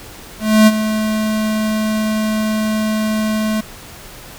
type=tone with ADSR envelope; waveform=square; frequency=216.2 Hz; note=A3; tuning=30 cents flat; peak=-5 dBFS; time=0.39-3.61 s; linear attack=280 ms; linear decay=37 ms; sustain=-11 dB; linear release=8 ms; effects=pink hiss -36 dBFS RMS until 4.38 s